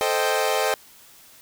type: chord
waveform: sawtooth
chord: A half-diminished seventh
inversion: none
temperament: equal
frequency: 440 / 523.3 / 622.3 / 784 Hz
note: A4 / C5 / Eb5 / G5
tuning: 0 / 0 / 0 / 0 cents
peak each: -22 dBFS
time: 0.01-0.74 s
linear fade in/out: 0 ms
effects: white hiss -50 dBFS RMS until 1.41 s